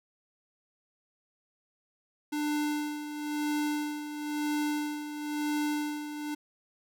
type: tone with tremolo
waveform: square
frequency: 297.9 Hz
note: D4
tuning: 25 cents sharp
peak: -28 dBFS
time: 2.32-6.35 s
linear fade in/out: 10 ms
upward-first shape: sine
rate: 0.99 Hz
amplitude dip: 65%
effects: none